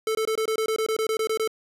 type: tone bursts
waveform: square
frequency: 440 Hz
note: A4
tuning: in tune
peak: -23 dBFS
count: 14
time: 0.07-1.476 s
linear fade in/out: 2 ms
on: 80 ms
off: 22 ms
effects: resampled to 32000 Hz